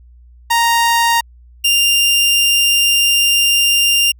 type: tone pair in turn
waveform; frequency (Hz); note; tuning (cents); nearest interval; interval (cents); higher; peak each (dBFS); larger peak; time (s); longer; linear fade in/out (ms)
sawtooth; 932.3 / 2794; A#5 / F7; 0 / 0; octave + perfect fifth; 1900; second; -7; neither; 0.5-1.21 / 1.64-4.12; second; 10
effects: added 60 Hz sine -40 dBFS peak until 4.19 s